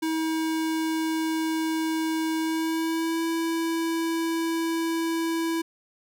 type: tone with pitch glide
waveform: square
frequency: 320 to 329.6 Hz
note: D#4 to E4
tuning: +49 to 0 cents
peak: -25 dBFS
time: 0.02-5.62 s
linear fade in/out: 10 ms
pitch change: +51 cents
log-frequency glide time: 2.4-3.24 s
effects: none